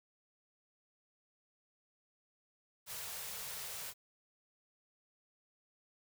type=band-stop noise; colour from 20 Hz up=white; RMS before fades=-44 dBFS; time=2.86-3.94 s; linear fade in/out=50 ms; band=200 to 400 Hz; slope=96 dB/octave; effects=none